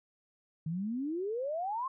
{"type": "exponential sweep", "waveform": "sine", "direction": "up", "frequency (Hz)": [153.2, 1086], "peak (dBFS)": -32, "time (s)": [0.66, 1.88], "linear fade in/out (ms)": 5, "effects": []}